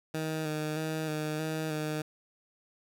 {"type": "tone with vibrato", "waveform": "15% pulse", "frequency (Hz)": 155.56, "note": "D#3", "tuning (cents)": 0, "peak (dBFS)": -25, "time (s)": [0.14, 2.02], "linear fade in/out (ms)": 5, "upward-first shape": "square", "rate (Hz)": 1.6, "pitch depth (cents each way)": 23, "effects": []}